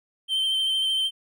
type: tone with vibrato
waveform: triangle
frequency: 3115 Hz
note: G7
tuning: 12 cents flat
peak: -20 dBFS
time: 0.28-1.11 s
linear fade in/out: 50 ms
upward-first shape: sine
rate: 13 Hz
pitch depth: 21 cents each way
effects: none